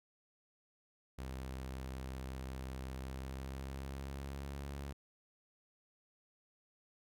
sawtooth tone with pitch glide, 65.41 to 69.7 Hz, C2 to C#2, 0 to +10 cents, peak -38 dBFS, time 1.18-4.93 s, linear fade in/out 10 ms, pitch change +110 cents, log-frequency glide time 2.97-4.67 s, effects none

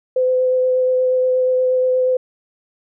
sine tone with vibrato, 510 Hz, C5, 44 cents flat, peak -13 dBFS, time 0.16-2.17 s, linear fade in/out 5 ms, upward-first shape sine, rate 8.4 Hz, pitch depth 10 cents each way, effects none

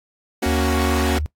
sawtooth chord, F# major, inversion first, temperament equal, 233.1 / 277.2 / 370 Hz, A#3 / C#4 / F#4, 0 / 0 / 0 cents, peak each -19 dBFS, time 0.42-1.19 s, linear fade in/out 10 ms
sine tone with pitch glide, 76.2 to 75.19 Hz, D#2 to D2, -36 to +41 cents, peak -21 dBFS, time 0.46-1.26 s, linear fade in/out 0 ms, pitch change -23 cents, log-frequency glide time 0.81-1.13 s
effects noise-tail reverb RT60 0.1 s tail -19 dB re dry + AAC 48 kbps

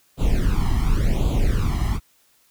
brown noise with flanger, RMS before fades -19 dBFS, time 0.17-2 s, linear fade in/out 50 ms, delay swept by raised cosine 0.27 to 1 ms, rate 0.91 Hz, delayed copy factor +0.85, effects white hiss -60 dBFS RMS until 2.5 s

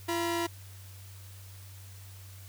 sawtooth tone pair together, 340.8 / 964 Hz, F4 / B5, -42 / -42 cents, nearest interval octave + tritone, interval 1800 cents, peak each -26 / -31 dBFS, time 0.08-0.47 s, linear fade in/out 10 ms, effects added 96 Hz sine -46 dBFS peak until 2.48 s + white hiss -54 dBFS RMS until 2.48 s

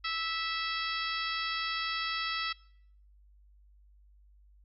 harmonic tone, 656 Hz, E5, 9 cents flat, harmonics 2 / 3 / 4 / 5 / 6 / 7 / 8, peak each -36 / -38 / -39 / -40 / -41 / -41 / -42 dBFS, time 0.04-2.53 s, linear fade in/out 10 ms, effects noise-tail reverb RT60 0.7 s tail -23 dB re dry + added 50 Hz sine -57 dBFS peak until 4.64 s

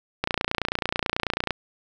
click train, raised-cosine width 0.3 ms, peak -7 dBFS, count 38, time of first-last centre 0.24-1.507 s, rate 29.2 Hz, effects none

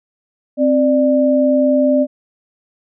sine tone pair together, 262.6 / 592.9 Hz, C4 / D5, +6 / +16 cents, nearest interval octave + major second, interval 1410 cents, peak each -13 dBFS, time 0.57-2.07 s, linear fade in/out 50 ms, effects none

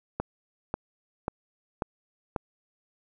click train, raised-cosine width 1 ms, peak -14 dBFS, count 5, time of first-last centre 0.2-2.362 s, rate 1.85 Hz, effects none

